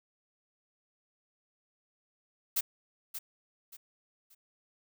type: noise with echo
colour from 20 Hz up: blue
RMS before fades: -29 dBFS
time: 2.56-2.61 s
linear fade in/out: 10 ms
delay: 580 ms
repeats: 3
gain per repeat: -10 dB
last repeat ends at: 4.35 s
effects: none